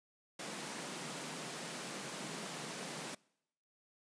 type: high-pass noise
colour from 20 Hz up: pink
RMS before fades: -44 dBFS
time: 0.39-3.15 s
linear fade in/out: 5 ms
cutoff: 140 Hz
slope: 96 dB/octave
effects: noise-tail reverb RT60 0.8 s tail -25 dB re dry + resampled to 22050 Hz